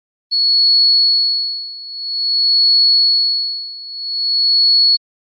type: tone with tremolo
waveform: sine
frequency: 4378 Hz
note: C#8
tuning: 22 cents flat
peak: -8 dBFS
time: 0.31-4.97 s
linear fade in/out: 20 ms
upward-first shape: sine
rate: 0.5 Hz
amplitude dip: 90%
effects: Opus 32 kbps